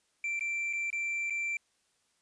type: tone with dropouts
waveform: triangle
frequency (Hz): 2349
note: D7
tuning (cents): 0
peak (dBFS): -29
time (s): 0.24-1.57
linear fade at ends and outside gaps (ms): 2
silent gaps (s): 0.394-0.408 / 0.729-0.733 / 0.903-0.928 / 1.299-1.305
effects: white hiss -73 dBFS RMS until 2.21 s + resampled to 22050 Hz